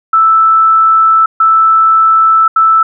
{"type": "tone bursts at uneven times", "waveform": "sine", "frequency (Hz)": 1318.5, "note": "E6", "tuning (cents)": 0, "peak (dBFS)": -4, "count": 3, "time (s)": [[0.13, 1.26], [1.4, 2.48], [2.56, 2.83]], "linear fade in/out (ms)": 5, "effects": []}